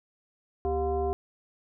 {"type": "tone with frequency modulation", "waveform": "sine", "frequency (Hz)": 393, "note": "G4", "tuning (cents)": 4, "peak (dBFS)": -25, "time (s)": [0.65, 1.13], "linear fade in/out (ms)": 0, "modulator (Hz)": 319, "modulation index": 1.1, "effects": []}